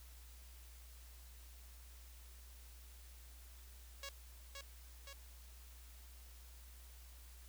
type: tone with echo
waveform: 5% pulse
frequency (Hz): 554.4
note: C#5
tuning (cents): 0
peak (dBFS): -34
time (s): 4.03-4.09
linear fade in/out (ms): 2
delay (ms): 520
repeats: 2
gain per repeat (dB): -3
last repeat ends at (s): 5.13
effects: added 60 Hz sine -55 dBFS peak until 7.48 s + white hiss -63 dBFS RMS until 7.48 s